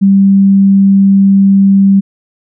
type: tone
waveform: sine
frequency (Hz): 196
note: G3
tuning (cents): 0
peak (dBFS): -3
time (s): 0.01-2.01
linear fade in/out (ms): 20
effects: none